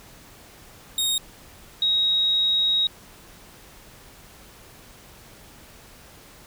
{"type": "tone pair in turn", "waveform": ["sawtooth", "sine"], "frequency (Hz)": [3729, 3790], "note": ["A#7", "A#7"], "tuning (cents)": [0, 28], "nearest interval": "unison", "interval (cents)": 28, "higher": "second", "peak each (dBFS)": -18, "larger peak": "neither", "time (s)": [[0.98, 1.18], [1.82, 2.87]], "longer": "second", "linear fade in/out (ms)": 2, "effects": ["pink hiss -48 dBFS RMS until 6.46 s"]}